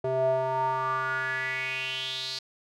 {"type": "tone with band-pass filter sweep", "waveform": "square", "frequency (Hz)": 130.81, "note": "C3", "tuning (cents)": 0, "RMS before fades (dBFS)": -29, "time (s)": [0.04, 2.39], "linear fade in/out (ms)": 5, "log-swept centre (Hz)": [530, 4500], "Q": 6, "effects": []}